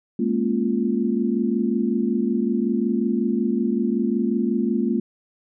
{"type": "chord", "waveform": "sine", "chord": "Bb minor seventh", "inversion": "third", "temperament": "equal with one note detuned", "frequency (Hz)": [207.7, 233.1, 273.8, 349.2], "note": ["Ab3", "Bb3", "Db4", "F4"], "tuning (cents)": [0, 0, -21, 0], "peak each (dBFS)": [-24, -22, -28, -26], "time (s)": [0.19, 5], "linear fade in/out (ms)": 5, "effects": []}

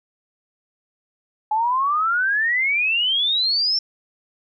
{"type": "exponential sweep", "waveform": "sine", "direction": "up", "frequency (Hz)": [843, 5450], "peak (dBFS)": -17, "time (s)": [1.51, 3.79], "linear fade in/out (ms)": 5, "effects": []}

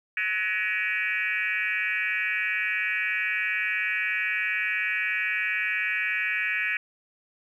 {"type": "tone with frequency modulation", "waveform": "sine", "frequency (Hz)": 2093, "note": "C7", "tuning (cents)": 0, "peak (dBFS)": -24, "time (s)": [0.17, 6.77], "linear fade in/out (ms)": 2, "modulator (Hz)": 201, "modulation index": 2.5, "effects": ["10-bit"]}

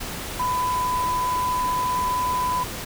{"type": "tone in noise", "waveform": "sine", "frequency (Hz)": 1000, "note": "B5", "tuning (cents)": 21, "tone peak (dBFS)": -21, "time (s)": [0.39, 2.64], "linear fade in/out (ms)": 10, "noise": "pink", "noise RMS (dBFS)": -32, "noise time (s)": [0, 2.85], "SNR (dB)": 8, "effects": []}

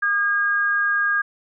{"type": "tone pair together", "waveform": "sine", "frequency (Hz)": [1218.1, 1626], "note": ["D#6", "G#6"], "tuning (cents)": [-37, -37], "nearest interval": "perfect fourth", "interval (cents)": 500, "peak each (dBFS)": [-25, -18], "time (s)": [0.02, 1.22], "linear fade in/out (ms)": 10, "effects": []}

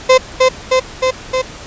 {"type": "tone with echo", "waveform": "35% pulse", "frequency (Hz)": 516, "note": "C5", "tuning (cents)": -24, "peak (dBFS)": -3, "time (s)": [0.09, 0.18], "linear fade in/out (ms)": 10, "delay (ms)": 310, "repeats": 4, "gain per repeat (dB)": -2, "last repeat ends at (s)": 1.42, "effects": ["pink hiss -32 dBFS RMS until 1.66 s", "resampled to 16000 Hz"]}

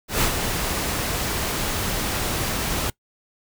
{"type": "noise with ADSR envelope", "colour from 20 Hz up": "pink", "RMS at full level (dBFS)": -19, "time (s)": [0.08, 2.9], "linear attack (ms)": 140, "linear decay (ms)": 94, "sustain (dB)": -6, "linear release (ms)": 3, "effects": ["noise-tail reverb RT60 0.1 s tail -22 dB re dry"]}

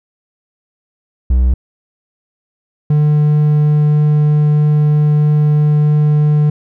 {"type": "tone pair in turn", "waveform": "triangle", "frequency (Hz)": [62.8, 149.74], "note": ["B1", "D3"], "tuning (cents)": [30, 34], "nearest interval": "octave + minor third", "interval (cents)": 1504, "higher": "second", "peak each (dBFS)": -6, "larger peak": "neither", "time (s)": [[1.3, 1.54], [2.9, 6.5]], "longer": "second", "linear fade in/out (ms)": 5, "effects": []}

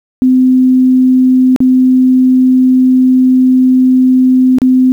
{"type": "tone with dropouts", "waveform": "sine", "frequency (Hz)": 256.5, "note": "C4", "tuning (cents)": -34, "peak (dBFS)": -4, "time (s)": [0.22, 4.92], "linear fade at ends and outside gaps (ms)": 0, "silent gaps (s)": [[1.562, 1.604], [4.585, 4.618]], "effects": ["7-bit"]}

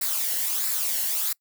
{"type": "noise with flanger", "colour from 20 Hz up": "blue", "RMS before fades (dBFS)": -26, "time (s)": [0.01, 1.33], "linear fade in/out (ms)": 5, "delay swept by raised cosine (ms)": [0.32, 0.84], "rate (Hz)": 1.5, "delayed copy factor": -0.55, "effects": ["noise-tail reverb RT60 0.1 s tail -25 dB re dry"]}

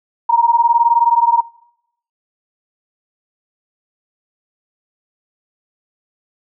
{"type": "beating tone pair", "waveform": "sine", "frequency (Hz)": [931, 950], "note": ["A#5", "A#5"], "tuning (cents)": [-2, 33], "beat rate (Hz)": 19, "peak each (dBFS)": -12, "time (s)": [0.29, 1.41], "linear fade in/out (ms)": 10, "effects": ["noise-tail reverb RT60 0.7 s tail -20 dB re dry"]}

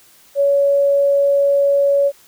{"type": "tone", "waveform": "sine", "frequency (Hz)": 562, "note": "C#5", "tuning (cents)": 24, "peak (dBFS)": -11, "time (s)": [0.35, 2.12], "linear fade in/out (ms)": 50, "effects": ["white hiss -49 dBFS RMS until 2.27 s"]}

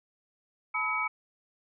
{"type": "tone cluster", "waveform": "sine", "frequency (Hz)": [865, 993, 1284, 2261], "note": ["A5", "B5", "E6", "C#7"], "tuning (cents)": [-30, 9, -46, 34], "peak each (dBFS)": [-38, -36, -32, -30], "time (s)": [0.74, 1.08], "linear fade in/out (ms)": 10, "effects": []}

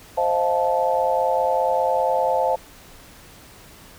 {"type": "chord", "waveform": "sine", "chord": "F dominant seventh", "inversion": "second", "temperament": "just", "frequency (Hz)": [523.8, 628.6, 698.5, 873.1], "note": ["C5", "Eb5", "F5", "A5"], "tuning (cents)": [2, 18, 0, -14], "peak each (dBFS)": [-22, -25, -24, -22], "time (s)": [0.17, 2.56], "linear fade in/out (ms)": 10, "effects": ["pink hiss -46 dBFS RMS until 3.98 s"]}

